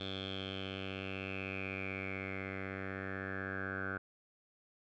10% pulse tone with low-pass filter sweep, 96 Hz, G2, 36 cents flat, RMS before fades -41 dBFS, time 0-3.98 s, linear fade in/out 5 ms, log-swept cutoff 3500 to 1500 Hz, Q 8.9, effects none

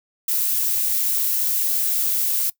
violet noise, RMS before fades -21 dBFS, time 0.28-2.5 s, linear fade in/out 5 ms, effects noise-tail reverb RT60 0.1 s tail -21 dB re dry

